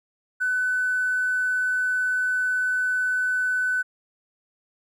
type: tone with hard clipping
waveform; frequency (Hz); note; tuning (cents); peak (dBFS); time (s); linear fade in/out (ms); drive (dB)
triangle; 1503; F#6; +27; -21; 0.4-3.83; 20; 3
effects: none